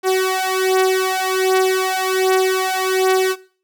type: beating tone pair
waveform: sawtooth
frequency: 375.4 / 376.7 Hz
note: F#4 / F#4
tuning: +25 / +31 cents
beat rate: 1.3 Hz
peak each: -14 dBFS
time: 0.03-3.36 s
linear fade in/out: 50 ms
effects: noise-tail reverb RT60 0.4 s tail -18 dB re dry